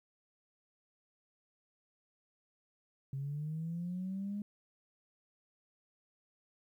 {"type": "linear sweep", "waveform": "sine", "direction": "up", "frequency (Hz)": [134, 207.7], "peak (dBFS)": -35, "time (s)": [3.13, 4.42], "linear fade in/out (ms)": 2, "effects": ["tanh soft clip ceiling -31 dBFS", "12-bit"]}